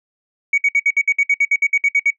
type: tone bursts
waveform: sine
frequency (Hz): 2246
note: C#7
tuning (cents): +22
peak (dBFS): -10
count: 15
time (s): 0.53-2.105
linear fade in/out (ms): 5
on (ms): 49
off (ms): 60
effects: noise-tail reverb RT60 0.1 s tail -19 dB re dry + tanh soft clip ceiling -8 dBFS